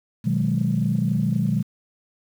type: chord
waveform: sine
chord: G# minor seventh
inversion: first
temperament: equal with one note detuned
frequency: 123.47 / 155.56 / 185 / 209 Hz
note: B2 / D#3 / F#3 / G#3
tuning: 0 / 0 / 0 / +11 cents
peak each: -24 dBFS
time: 0.24-1.63 s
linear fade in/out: 20 ms
effects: tanh soft clip ceiling -10 dBFS + 8-bit